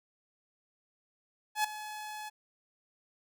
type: tone with ADSR envelope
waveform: sawtooth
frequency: 851 Hz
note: G#5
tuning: 42 cents sharp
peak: -21 dBFS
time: 1.55-2.3 s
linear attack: 92 ms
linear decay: 6 ms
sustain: -15 dB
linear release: 19 ms
effects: none